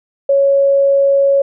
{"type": "tone", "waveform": "sine", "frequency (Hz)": 554.4, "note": "C#5", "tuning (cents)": 0, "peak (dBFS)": -8, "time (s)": [0.29, 1.42], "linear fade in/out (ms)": 5, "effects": []}